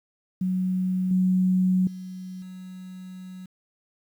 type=tone with level steps; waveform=sine; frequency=185 Hz; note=F#3; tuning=in tune; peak=-22 / -18 / -34 / -37 dBFS; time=0.41-3.46 s; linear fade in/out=5 ms; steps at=1.11 / 1.87 / 2.42 s; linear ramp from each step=2 ms; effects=9-bit